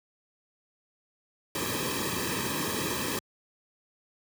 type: noise with comb filter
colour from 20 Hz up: pink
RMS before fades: -31 dBFS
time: 1.55-3.19 s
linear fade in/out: 2 ms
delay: 1.4 ms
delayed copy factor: -0.9
effects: high-pass 80 Hz 12 dB/octave